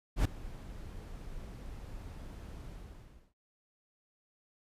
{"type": "noise with ADSR envelope", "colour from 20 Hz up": "brown", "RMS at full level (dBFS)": -24, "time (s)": [0.16, 3.34], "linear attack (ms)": 92, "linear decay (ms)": 3, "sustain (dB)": -21, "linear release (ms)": 680, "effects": ["resampled to 32000 Hz"]}